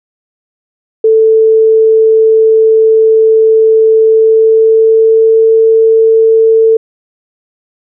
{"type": "tone with pitch glide", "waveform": "sine", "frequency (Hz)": [442.3, 446.9], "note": ["A4", "A4"], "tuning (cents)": [9, 27], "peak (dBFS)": -3, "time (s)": [1.04, 6.77], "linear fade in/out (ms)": 5, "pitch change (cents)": 18, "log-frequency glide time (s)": [3.99, 5.51], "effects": []}